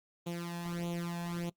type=tone with flanger; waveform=sawtooth; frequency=171.9 Hz; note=F3; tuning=27 cents flat; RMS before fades=-37 dBFS; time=0.26-1.5 s; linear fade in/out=10 ms; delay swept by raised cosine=0.29 to 1.19 ms; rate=1.6 Hz; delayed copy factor=+0.8; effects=noise-tail reverb RT60 0.1 s tail -21 dB re dry + Opus 24 kbps